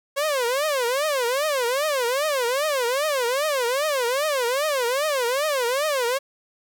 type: tone with vibrato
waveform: sawtooth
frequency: 540 Hz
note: C#5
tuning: 45 cents flat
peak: -17 dBFS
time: 0.16-6.19 s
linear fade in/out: 20 ms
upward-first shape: triangle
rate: 2.5 Hz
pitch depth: 280 cents each way
effects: none